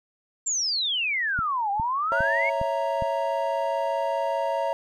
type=exponential two-way sweep; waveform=sine; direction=down then up; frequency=7459 to 784 to 2259 Hz; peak=-23 dBFS; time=0.46-2.5 s; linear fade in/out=10 ms; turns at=1.71 s
type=click train; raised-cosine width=5 ms; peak=-20 dBFS; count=5; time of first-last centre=1.39-3.023 s; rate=2.45 Hz
type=chord; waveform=triangle; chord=A# diminished; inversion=first; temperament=equal; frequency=554.4 / 659.3 / 932.3 Hz; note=C#5 / E5 / A#5; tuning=0 / 0 / 0 cents; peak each=-26 dBFS; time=2.12-4.73 s; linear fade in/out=0 ms
effects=none